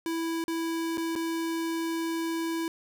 square tone with dropouts, 329.6 Hz, E4, in tune, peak -29 dBFS, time 0.06-2.68 s, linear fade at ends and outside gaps 1 ms, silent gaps 0.44-0.48 / 0.973-0.979 / 1.154-1.16 s, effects none

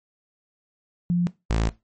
sine / sawtooth tone pair in turn, 174.9 / 55.24 Hz, F3 / A1, +3 / +8 cents, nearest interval octave + minor sixth, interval 1995 cents, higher first, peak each -18 / -16 dBFS, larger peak second, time 1.1-1.27 / 1.5-1.69 s, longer second, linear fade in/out 0 ms, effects noise-tail reverb RT60 0.2 s tail -17 dB re dry + MP3 32 kbps

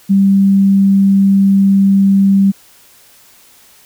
sine tone, 196 Hz, G3, in tune, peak -6 dBFS, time 0.09-2.52 s, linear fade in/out 20 ms, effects white hiss -45 dBFS RMS until 3.85 s

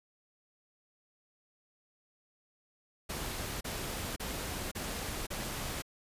pink noise bursts, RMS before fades -38 dBFS, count 5, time 3.09-5.822 s, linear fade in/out 10 ms, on 520 ms, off 33 ms, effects resampled to 32000 Hz

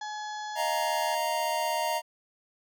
harmonic tone, 847 Hz, G#5, 34 cents sharp, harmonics 1 / 2 / 4 / 5 / 6 / 7 / 8, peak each -35 / -41 / -47 / -49 / -51 / -52 / -53 dBFS, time 0.01-1.15 s, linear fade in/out 5 ms
square chord, Eb suspended second, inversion none, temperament equal, 622.3 / 698.5 / 932.3 Hz, Eb5 / F5 / Bb5, 0 / 0 / 0 cents, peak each -33 / -34 / -30 dBFS, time 0.55-2.02 s, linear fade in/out 50 ms
effects none

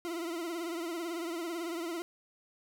40% pulse tone with vibrato, 337.6 Hz, E4, 41 cents sharp, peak -34 dBFS, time 0.05-2.02 s, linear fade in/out 0 ms, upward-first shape triangle, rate 18 Hz, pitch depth 99 cents each way, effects none

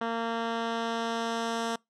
10% pulse tone with low-pass filter sweep, 229.6 Hz, A#3, 26 cents flat, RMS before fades -31 dBFS, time 0.01-1.76 s, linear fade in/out 5 ms, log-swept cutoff 2400 to 7800 Hz, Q 0.89, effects noise-tail reverb RT60 0.2 s tail -26 dB re dry

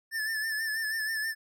square tone with vibrato, 1760 Hz, A6, in tune, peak -30 dBFS, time 0.11-1.35 s, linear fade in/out 50 ms, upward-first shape sine, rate 6.2 Hz, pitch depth 48 cents each way, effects none

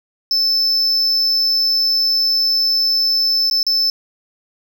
triangle tone with dropouts, 5270 Hz, E8, 1 cent flat, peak -12 dBFS, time 0.31-3.9 s, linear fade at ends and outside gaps 1 ms, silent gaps 3.499-3.511 / 3.63-3.666 s, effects none

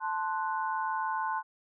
sine chord, F# diminished, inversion first, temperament equal, 880 / 1046.5 / 1480 Hz, A5 / C6 / F#6, 0 / 0 / 0 cents, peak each -32 / -33 / -37 dBFS, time 0-1.43 s, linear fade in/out 50 ms, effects none

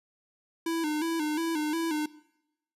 square tone with vibrato, 316.6 Hz, D#4, 30 cents sharp, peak -28 dBFS, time 0.66-2.06 s, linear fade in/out 5 ms, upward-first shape square, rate 2.8 Hz, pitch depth 76 cents each way, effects noise-tail reverb RT60 0.9 s tail -21 dB re dry + resampled to 32000 Hz

